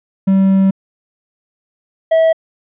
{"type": "tone pair in turn", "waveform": "triangle", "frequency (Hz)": [192.8, 648.5], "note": ["G3", "E5"], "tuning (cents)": [-28, -28], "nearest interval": "octave + major sixth", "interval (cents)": 2100, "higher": "second", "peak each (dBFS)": -6, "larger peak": "neither", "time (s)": [[0.27, 0.71], [2.11, 2.33]], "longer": "first", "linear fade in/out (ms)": 10, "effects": ["resampled to 8000 Hz"]}